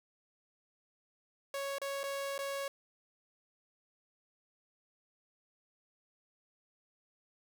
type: tone with dropouts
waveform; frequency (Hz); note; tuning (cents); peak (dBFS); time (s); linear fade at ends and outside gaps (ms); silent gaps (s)
sawtooth; 554.4; C#5; 0; -32; 1.54-2.68; 2; 1.784-1.816 / 2.033-2.038 / 2.38-2.389
effects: none